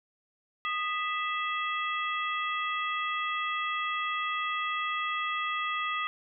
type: harmonic tone with a mistuned harmonic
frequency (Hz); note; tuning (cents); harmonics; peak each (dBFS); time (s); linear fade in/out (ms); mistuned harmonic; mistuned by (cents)
659.3; E5; 0; 2 / 3 / 4 / 5; -31 / -35 / -37 / -39; 0.65-6.07; 0; 2; -110
effects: none